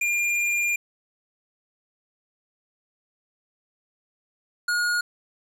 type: tone pair in turn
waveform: square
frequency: 2403 / 1437.5 Hz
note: D7 / F6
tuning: +39 / +50 cents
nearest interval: major sixth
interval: 889 cents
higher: first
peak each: -22 dBFS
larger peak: neither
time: 0.01-0.76 / 4.68-5.01 s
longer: first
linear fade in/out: 5 ms
effects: low-pass 11000 Hz 12 dB/octave + 9-bit